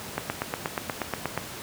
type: click train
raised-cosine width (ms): 0.5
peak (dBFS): -11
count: 11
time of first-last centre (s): 0.18-1.376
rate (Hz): 8.36
effects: pink hiss -38 dBFS RMS until 1.62 s + high-pass 100 Hz 12 dB/octave